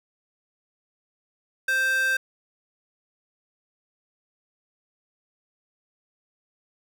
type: tone with high-pass filter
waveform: square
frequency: 523.3 Hz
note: C5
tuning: in tune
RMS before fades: -23 dBFS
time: 1.68-2.17 s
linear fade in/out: 5 ms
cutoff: 1500 Hz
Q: 3.9
effects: none